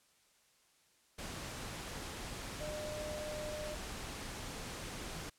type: tone in noise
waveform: sine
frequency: 606 Hz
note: D#5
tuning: 46 cents flat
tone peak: -41 dBFS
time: 2.6-3.75 s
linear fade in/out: 10 ms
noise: pink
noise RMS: -44 dBFS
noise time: 1.18-5.3 s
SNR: 0 dB
effects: white hiss -70 dBFS RMS until 5.38 s + low-pass 10000 Hz 12 dB/octave

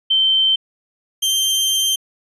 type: tone pair in turn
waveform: sine / sawtooth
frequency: 3106 / 3146 Hz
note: G7 / G7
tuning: -17 / +6 cents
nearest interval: unison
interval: 23 cents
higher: second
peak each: -12 dBFS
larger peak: neither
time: 0.1-0.56 / 1.22-1.96 s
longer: second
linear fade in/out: 10 ms
effects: resampled to 32000 Hz

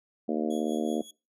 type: harmonic tone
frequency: 77.1 Hz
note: D#2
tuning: 15 cents flat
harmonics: 3 / 4 / 5 / 6 / 7 / 8 / 9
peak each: -30 / -32 / -34 / -36 / -37 / -38 / -39 dBFS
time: 0.28-1.02 s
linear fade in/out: 10 ms
type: tone with tremolo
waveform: 20% pulse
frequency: 3350 Hz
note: G#7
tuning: 14 cents sharp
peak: -39 dBFS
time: 0.5-1.11 s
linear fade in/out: 5 ms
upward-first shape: sine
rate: 5.4 Hz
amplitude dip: 65%
effects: noise-tail reverb RT60 0.3 s tail -24 dB re dry

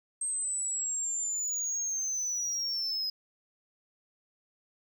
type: linear sweep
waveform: sine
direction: down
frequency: 8360 to 5040 Hz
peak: -27 dBFS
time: 0.21-3.1 s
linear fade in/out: 5 ms
effects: tanh soft clip ceiling -29 dBFS + 11-bit

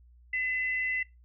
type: tone pair together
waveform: sine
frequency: 2019 / 2695 Hz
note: B6 / E7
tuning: +38 / +38 cents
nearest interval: perfect fourth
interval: 500 cents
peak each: -28 / -39 dBFS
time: 0.33-1.03 s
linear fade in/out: 5 ms
effects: noise-tail reverb RT60 0.2 s tail -19 dB re dry + added 60 Hz sine -54 dBFS peak until 1.24 s

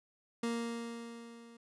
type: tone with level ramp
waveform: 30% pulse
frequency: 233.1 Hz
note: A#3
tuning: in tune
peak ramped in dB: -29 to -51 dBFS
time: 0.43-1.57 s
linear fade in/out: 5 ms
effects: resampled to 24000 Hz

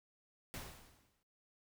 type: noise with exponential decay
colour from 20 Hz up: pink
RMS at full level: -44 dBFS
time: 0.54-1.23 s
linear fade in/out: 0 ms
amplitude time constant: 150 ms
effects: noise-tail reverb RT60 0.2 s tail -19 dB re dry

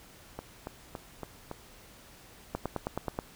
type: two click trains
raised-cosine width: 1 ms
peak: -17 / -23 dBFS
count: 7 / 5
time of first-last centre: 2.55-3.189 / 0.39-1.514 s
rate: 9.39 / 3.56 Hz
effects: pink hiss -54 dBFS RMS until 3.35 s

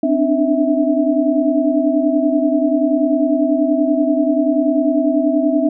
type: tone cluster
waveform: sine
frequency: 260.5 / 291.4 / 301.7 / 653 Hz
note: C4 / D4 / D4 / E5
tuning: -7 / -13 / +47 / -17 cents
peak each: -18 dBFS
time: 0.03-5.69 s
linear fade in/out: 5 ms
effects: none

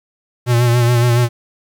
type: tone with vibrato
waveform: square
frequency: 120.3 Hz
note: B2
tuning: 45 cents flat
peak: -11 dBFS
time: 0.46-1.29 s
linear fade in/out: 50 ms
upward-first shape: sine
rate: 7.1 Hz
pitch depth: 43 cents each way
effects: 8-bit

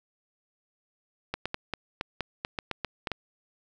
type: clicks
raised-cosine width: 0.3 ms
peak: -14 dBFS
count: 12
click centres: 1.34 / 1.456 / 1.544 / 1.737 / 2.011 / 2.207 / 2.449 / 2.588 / 2.713 / 2.847 / 3.072 / 3.117 s
effects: none

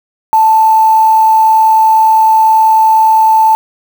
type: tone with quantisation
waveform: sine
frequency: 881 Hz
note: A5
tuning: 2 cents sharp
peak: -4 dBFS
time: 0.33-3.55 s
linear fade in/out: 0 ms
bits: 4
effects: none

